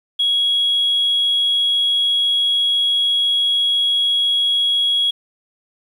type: tone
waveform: sine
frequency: 3322 Hz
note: G#7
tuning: in tune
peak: -13 dBFS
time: 0.19-5.11 s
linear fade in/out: 10 ms
effects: tanh soft clip ceiling -10 dBFS + 8-bit